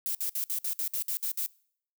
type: noise bursts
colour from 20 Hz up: violet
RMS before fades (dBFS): -31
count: 10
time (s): 0.06-1.462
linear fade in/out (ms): 0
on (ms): 88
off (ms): 58
effects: noise-tail reverb RT60 0.6 s tail -24 dB re dry